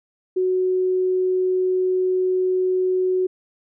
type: tone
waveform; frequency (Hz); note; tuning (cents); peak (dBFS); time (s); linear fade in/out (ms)
sine; 370; F#4; 0; -17; 0.36-3.27; 10
effects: none